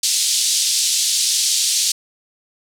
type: band-pass noise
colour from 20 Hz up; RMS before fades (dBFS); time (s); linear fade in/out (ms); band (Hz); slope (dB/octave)
pink; -18; 0.03-1.92; 5; 3800 to 9400; 24
effects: none